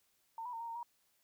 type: tone with pitch steps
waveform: sine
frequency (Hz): 908 / 981 / 913 / 931 / 918 / 950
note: A#5 / B5 / A#5 / A#5 / A#5 / A#5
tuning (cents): -46 / -12 / -36 / -2 / -27 / +33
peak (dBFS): -40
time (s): 0.38-0.83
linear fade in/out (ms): 2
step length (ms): 75
effects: white hiss -75 dBFS RMS until 1.23 s